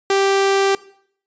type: tone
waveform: sawtooth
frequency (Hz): 392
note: G4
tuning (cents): 0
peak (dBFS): -10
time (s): 0.1-0.75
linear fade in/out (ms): 2
effects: noise-tail reverb RT60 0.6 s tail -19 dB re dry + resampled to 16000 Hz